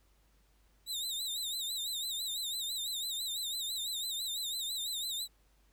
sawtooth tone with vibrato, 3817 Hz, A#7, 40 cents sharp, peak -32 dBFS, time 0.86-5.28 s, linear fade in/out 50 ms, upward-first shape sine, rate 6 Hz, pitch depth 110 cents each way, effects added 50 Hz sine -66 dBFS peak until 5.72 s + pink hiss -72 dBFS RMS until 5.72 s

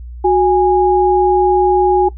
sine tone pair together, 367.8 / 825 Hz, F#4 / G#5, -10 / -12 cents, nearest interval octave + major second, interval 1398 cents, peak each -10 / -12 dBFS, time 0.24-2.09 s, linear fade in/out 10 ms, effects noise-tail reverb RT60 0.1 s tail -17 dB re dry + added 60 Hz sine -27 dBFS peak until 2.17 s

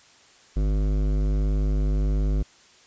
sine tone with hard clipping, 50.7 Hz, G#1, 41 cents flat, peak -22 dBFS, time 0.56-2.43 s, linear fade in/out 10 ms, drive 15 dB, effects white hiss -54 dBFS RMS until 2.86 s + resampled to 16000 Hz

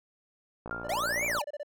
click train, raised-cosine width 1 ms, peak -25 dBFS, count 43, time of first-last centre 0.66-1.384 s, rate 58 Hz
sine tone with exponential decay, 1396.9 Hz, F6, in tune, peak -31 dBFS, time 0.71-1.17 s, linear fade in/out 0 ms, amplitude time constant 100 ms
triangle tone bursts, 587.3 Hz, D5, in tune, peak -32 dBFS, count 13, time 0.84-1.632 s, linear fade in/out 5 ms, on 36 ms, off 27 ms
square linear two-way sweep, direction up then down, 587.3 to 2400 to 747 Hz, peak -29 dBFS, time 0.89-1.42 s, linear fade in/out 5 ms, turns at 1.26 s
effects none

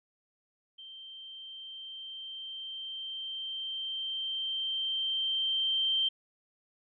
sine tone with level ramp, 3136 Hz, G7, in tune, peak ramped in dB -45 to -25 dBFS, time 0.78-6.09 s, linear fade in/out 10 ms, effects none

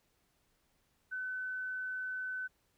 sine tone, 1512 Hz, F#6, 37 cents sharp, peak -36 dBFS, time 1.11-2.48 s, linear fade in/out 20 ms, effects pink hiss -75 dBFS RMS until 2.77 s

